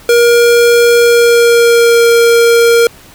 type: tone with pitch glide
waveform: square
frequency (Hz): 473.5 to 467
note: A#4 to A#4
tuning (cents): +27 to +3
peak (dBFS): -5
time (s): 0.09-2.87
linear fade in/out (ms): 2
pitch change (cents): -24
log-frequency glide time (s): 0.96-2.05
effects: pink hiss -38 dBFS RMS until 3.14 s